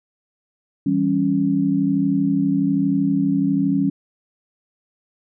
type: chord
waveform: sine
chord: C# diminished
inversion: first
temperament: equal with one note detuned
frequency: 163.58 / 196 / 277.2 Hz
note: E3 / G3 / C#4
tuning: -13 / 0 / 0 cents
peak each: -24 / -21 / -18 dBFS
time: 0.86-3.9 s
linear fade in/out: 5 ms
effects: none